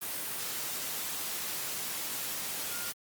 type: tone in noise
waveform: sine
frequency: 1416 Hz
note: F6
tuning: 23 cents sharp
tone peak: -44 dBFS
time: 2.7-2.91 s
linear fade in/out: 20 ms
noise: white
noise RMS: -36 dBFS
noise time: 0.01-2.93 s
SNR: -11 dB
effects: high-pass 100 Hz 12 dB/octave + Opus 32 kbps